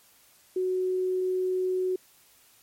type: tone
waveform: sine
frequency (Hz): 370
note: F#4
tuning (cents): 0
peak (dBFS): -24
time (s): 0.56-1.96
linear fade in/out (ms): 5
effects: white hiss -59 dBFS RMS until 2.62 s + MP3 64 kbps